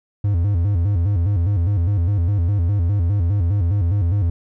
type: tone with vibrato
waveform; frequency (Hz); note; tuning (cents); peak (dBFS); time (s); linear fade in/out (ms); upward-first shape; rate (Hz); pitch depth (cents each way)
triangle; 93.2; F#2; +13; -13; 0.24-4.3; 5; square; 4.9; 160
effects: none